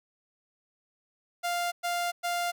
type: tone bursts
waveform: sawtooth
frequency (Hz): 698.5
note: F5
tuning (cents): 0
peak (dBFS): -24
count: 3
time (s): 1.43-2.52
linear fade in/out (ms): 20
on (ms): 290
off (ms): 110
effects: none